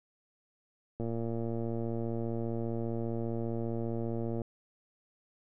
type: click train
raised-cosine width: 2 ms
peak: -23 dBFS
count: 394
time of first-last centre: 1-4.417 s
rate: 115 Hz
effects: none